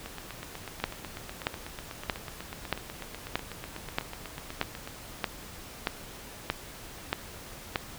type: two click trains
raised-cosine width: 0.3 ms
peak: -22 / -10 dBFS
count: 40 / 12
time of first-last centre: 0.06-4.875 / 0.84-7.758 s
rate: 8.1 / 1.59 Hz
effects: pink hiss -45 dBFS RMS until 7.98 s